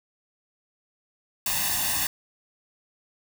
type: noise with comb filter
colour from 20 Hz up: white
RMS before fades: -26 dBFS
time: 1.46-2.07 s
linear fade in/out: 2 ms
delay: 1.1 ms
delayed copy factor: +1
effects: none